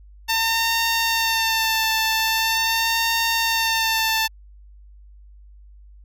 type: tone with vibrato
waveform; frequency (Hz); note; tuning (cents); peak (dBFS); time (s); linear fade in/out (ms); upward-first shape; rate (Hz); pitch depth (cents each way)
10% pulse; 900; A5; +39; -10; 0.28-4.28; 20; sine; 0.43; 28
effects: added 50 Hz sine -43 dBFS peak until 6.04 s